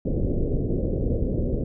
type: low-pass noise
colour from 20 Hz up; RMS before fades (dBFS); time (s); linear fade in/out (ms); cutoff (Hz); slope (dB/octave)
pink; -24; 0.05-1.64; 5; 540; 48
effects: none